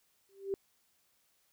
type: tone with exponential growth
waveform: sine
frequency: 392 Hz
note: G4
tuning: in tune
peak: -28 dBFS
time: 0.29-0.54 s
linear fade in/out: 0 ms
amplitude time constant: 54 ms
effects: white hiss -73 dBFS RMS until 1.52 s